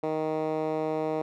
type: tone with band-pass filter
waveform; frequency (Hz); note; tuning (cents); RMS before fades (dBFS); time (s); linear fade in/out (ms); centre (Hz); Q
10% pulse; 156.4; D#3; +9; -29; 0.03-1.22; 5; 490; 1.2
effects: none